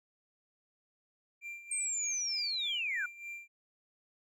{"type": "tone with tremolo", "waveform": "triangle", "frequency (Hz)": 2370, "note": "D7", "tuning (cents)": 15, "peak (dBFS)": -38, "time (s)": [1.41, 3.48], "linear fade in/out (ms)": 50, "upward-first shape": "sine", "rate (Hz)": 3.3, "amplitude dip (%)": 70}
{"type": "linear sweep", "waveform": "sine", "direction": "down", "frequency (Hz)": [8530, 1396], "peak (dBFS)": -32, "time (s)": [1.71, 3.06], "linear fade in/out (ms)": 5}
{"effects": []}